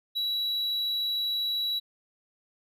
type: tone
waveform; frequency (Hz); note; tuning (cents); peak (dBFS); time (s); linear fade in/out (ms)
triangle; 3911; B7; -18; -25; 0.15-1.8; 20
effects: none